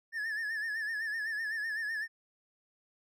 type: tone with vibrato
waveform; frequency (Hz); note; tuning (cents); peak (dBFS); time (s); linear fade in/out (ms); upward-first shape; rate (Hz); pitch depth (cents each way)
triangle; 1756; A6; -4; -31; 0.12-2.08; 50; sine; 7.9; 81
effects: none